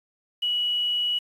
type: tone with quantisation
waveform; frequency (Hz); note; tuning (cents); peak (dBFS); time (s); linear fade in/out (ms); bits
sine; 2930; F#7; -18; -22; 0.42-1.19; 10; 8
effects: resampled to 32000 Hz